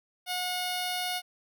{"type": "tone with notch filter", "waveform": "10% pulse", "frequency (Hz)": 725, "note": "F#5", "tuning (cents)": -35, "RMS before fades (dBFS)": -32, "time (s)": [0.26, 1.22], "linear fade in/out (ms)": 50, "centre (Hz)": 1700, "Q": 1.8, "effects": []}